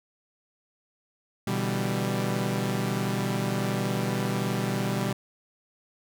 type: chord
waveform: sawtooth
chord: E minor seventh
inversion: second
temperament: equal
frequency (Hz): 123.47 / 146.83 / 164.81 / 196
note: B2 / D3 / E3 / G3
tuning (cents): 0 / 0 / 0 / 0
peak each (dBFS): -26 / -31 / -31 / -25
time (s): 1.47-5.13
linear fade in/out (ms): 5
effects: none